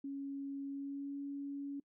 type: tone with pitch glide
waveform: sine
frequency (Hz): 277.2 to 281.1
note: C#4 to C#4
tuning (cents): 0 to +24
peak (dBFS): -39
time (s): 0.04-1.8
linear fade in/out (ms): 5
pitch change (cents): +24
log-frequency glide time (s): 0.67-1.17
effects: noise-tail reverb RT60 0.1 s tail -24 dB re dry